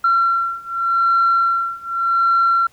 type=beating tone pair; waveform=sine; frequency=1362 / 1362.85 Hz; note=F6 / F6; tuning=-44 / -43 cents; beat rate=0.85 Hz; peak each=-17 / -16 dBFS; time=0.04-2.67 s; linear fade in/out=5 ms; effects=tanh soft clip ceiling -8 dBFS + pink hiss -54 dBFS RMS until 2.72 s